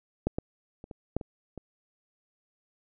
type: clicks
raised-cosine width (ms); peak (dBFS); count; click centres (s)
2; -12 / -16 / -30 / -27 / -14 / -25 / -26; 7; 0.27 / 0.385 / 0.841 / 0.912 / 1.166 / 1.212 / 1.577
effects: none